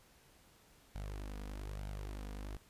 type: tone with flanger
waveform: sawtooth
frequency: 50.4 Hz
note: G1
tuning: 49 cents sharp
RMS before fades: -44 dBFS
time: 0.95-2.57 s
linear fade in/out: 5 ms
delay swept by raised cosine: 1.3 to 4.2 ms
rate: 1.1 Hz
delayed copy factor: +0.6
effects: pink hiss -65 dBFS RMS until 2.69 s + resampled to 32000 Hz